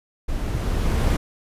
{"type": "noise with level ramp", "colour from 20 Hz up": "brown", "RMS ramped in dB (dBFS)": [-27, -17], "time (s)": [0.28, 1.17], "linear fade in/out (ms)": 10, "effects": ["resampled to 32000 Hz"]}